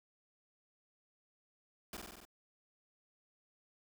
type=noise with echo; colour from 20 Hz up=pink; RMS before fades=-45 dBFS; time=1.93-1.97 s; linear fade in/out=2 ms; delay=47 ms; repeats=6; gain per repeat=-2 dB; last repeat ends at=2.252 s; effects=none